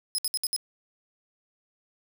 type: tone bursts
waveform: 20% pulse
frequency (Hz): 5100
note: D#8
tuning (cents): +42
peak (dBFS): -20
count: 5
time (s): 0.15-0.563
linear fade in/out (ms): 0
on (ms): 33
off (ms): 62
effects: none